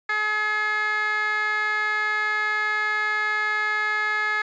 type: tone with band-pass filter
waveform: 15% pulse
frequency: 424.9 Hz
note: G#4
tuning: 40 cents sharp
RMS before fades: -24 dBFS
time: 0.09-4.42 s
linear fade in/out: 5 ms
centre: 1900 Hz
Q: 3.8
effects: resampled to 16000 Hz